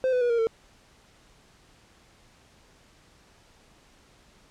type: tone with pitch steps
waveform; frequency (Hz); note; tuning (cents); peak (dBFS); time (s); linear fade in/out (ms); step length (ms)
triangle; 518 / 500.4 / 483.3 / 466.8 / 450.9; C5 / B4 / B4 / A#4 / A4; -17 / +23 / -38 / +2 / +42; -19; 0.04-0.47; 0; 86
effects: pink hiss -58 dBFS RMS until 4.5 s + low-pass 8000 Hz 12 dB/octave